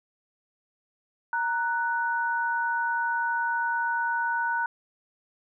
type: tone pair together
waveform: sine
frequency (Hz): 932.3 / 1484.1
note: A#5 / F#6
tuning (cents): 0 / +5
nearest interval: minor sixth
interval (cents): 805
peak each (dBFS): -27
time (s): 1.33-4.66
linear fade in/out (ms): 2
effects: none